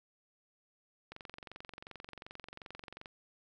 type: click train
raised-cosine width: 0.3 ms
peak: -30 dBFS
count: 45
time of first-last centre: 1.12-3.058 s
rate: 22.7 Hz
effects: none